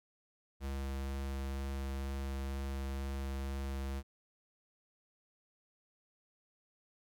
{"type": "tone with vibrato", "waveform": "square", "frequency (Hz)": 68, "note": "C#2", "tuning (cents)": -33, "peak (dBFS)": -37, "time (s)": [0.6, 4.03], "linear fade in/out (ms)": 50, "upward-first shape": "sine", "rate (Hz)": 2.1, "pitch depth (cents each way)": 8, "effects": []}